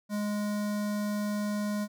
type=tone with notch filter; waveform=square; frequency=207.7 Hz; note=G#3; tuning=in tune; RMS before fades=-31 dBFS; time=0.09-1.88 s; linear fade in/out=50 ms; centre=2800 Hz; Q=1.6; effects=none